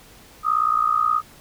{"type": "tone with amplitude modulation", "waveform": "sine", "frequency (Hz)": 1244, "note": "D#6", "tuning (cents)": -1, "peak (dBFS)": -13, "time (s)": [0.43, 1.22], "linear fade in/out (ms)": 50, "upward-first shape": "sine", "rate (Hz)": 58.8, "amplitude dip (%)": 85, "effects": ["pink hiss -48 dBFS RMS until 1.4 s"]}